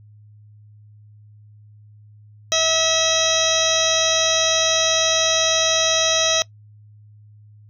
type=harmonic tone; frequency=646 Hz; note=E5; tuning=35 cents flat; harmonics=1 / 2 / 3 / 4 / 5 / 6 / 8 / 9 / 10; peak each=-22 / -28 / -29 / -28 / -24 / -21 / -27 / -22 / -28 dBFS; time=2.52-6.42 s; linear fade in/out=0 ms; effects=noise-tail reverb RT60 0.1 s tail -22 dB re dry + added 105 Hz sine -44 dBFS peak until 7.69 s